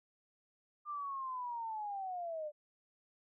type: linear sweep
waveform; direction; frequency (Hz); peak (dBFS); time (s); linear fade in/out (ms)
sine; down; 1200 to 587.3; -38; 0.85-2.52; 50
effects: none